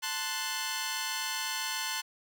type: chord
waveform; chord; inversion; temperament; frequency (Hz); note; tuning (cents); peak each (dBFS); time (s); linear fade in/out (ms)
10% pulse; F# diminished; first; equal; 880 / 1046.5 / 1480; A5 / C6 / F#6; 0 / 0 / 0; -28; 0.02-2.02; 20
effects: none